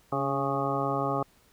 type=harmonic tone with a mistuned harmonic; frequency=137.6 Hz; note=C#3; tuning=12 cents flat; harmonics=1 / 2 / 3 / 4 / 5 / 6 / 8 / 9; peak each=-34 / -34 / -34 / -34 / -34 / -34 / -34 / -34 dBFS; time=0.12-1.23 s; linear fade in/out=5 ms; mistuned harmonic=2; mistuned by=+35 cents; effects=pink hiss -62 dBFS RMS until 1.52 s